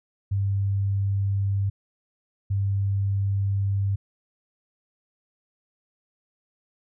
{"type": "tone pair in turn", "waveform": "sine", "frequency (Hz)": [98.9, 98.9], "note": ["G2", "G2"], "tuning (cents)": [16, 16], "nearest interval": "unison", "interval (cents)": 0, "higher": "neither", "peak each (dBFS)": -21, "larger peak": "neither", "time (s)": [[0.31, 1.7], [2.5, 3.96]], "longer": "second", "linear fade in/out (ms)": 10, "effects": []}